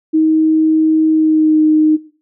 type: tone with pitch glide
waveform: sine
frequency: 315.4 to 309.4 Hz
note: D#4 to D#4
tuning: +24 to -10 cents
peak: -8 dBFS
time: 0.13-1.97 s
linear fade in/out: 20 ms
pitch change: -34 cents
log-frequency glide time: 1.1-1.61 s
effects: noise-tail reverb RT60 0.4 s tail -18 dB re dry